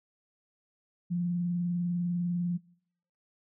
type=tone with vibrato; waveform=sine; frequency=174.61 Hz; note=F3; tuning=in tune; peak=-27 dBFS; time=1.1-2.58 s; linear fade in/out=20 ms; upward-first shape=sine; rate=20 Hz; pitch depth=44 cents each way; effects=noise-tail reverb RT60 0.7 s tail -25 dB re dry